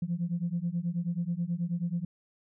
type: beating tone pair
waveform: sine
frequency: 167.9 / 177.2 Hz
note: E3 / F3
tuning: +32 / +25 cents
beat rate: 9.3 Hz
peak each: -31 dBFS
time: 0.02-2.05 s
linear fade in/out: 5 ms
effects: tanh soft clip ceiling -22 dBFS